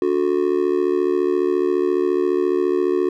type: tone with amplitude modulation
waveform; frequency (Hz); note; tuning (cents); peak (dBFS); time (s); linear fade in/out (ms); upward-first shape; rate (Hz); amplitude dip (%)
triangle; 364.5; F#4; -26; -10; 0.02-3.09; 2; sine; 74.5; 95
effects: none